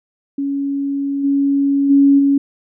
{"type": "tone with level steps", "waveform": "sine", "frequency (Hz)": 279, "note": "C#4", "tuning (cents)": 11, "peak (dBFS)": [-17, -12, -7, -10], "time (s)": [0.38, 2.38], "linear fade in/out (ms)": 5, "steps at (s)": [1.23, 1.89, 2.18], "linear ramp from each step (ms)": 20, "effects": []}